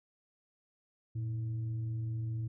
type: tone with frequency modulation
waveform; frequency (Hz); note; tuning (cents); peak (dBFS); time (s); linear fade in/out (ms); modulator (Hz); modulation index
sine; 114.9; A#2; -25; -33; 1.15-2.48; 10; 205; 0.26
effects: none